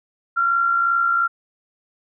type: tone pair together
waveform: sine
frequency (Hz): 1318.5 / 1381.2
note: E6 / F6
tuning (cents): 0 / -20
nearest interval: minor second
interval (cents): 80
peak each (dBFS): -26 / -16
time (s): 0.36-1.28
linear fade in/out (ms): 20
effects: none